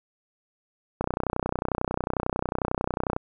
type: click train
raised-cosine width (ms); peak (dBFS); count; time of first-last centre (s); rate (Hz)
1; -11; 68; 1.01-3.164; 31.1
effects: none